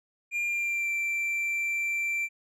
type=tone with pitch glide; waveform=triangle; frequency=2400 to 2349 Hz; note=D7 to D7; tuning=+37 to 0 cents; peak=-25 dBFS; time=0.31-2.29 s; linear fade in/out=50 ms; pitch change=-37 cents; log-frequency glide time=0.47-0.9 s; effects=none